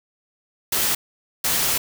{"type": "noise bursts at uneven times", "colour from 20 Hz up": "white", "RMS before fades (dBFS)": -21, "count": 2, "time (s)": [[0.72, 0.95], [1.44, 1.78]], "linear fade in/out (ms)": 5, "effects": []}